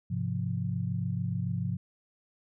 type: chord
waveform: sine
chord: F minor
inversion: first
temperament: equal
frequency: 103.83 / 130.81 / 174.61 Hz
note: Ab2 / C3 / F3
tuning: 0 / 0 / 0 cents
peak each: -33 dBFS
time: 0.1-1.77 s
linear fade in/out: 10 ms
effects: none